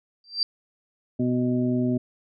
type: tone with exponential growth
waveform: sine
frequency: 4699 Hz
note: D8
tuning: in tune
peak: -17 dBFS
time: 0.24-0.43 s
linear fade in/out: 1 ms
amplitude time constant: 40 ms
type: harmonic tone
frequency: 124.3 Hz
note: B2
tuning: 12 cents sharp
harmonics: 1 / 2 / 3 / 5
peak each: -28 / -22 / -30 / -34 dBFS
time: 1.19-1.98 s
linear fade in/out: 10 ms
effects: none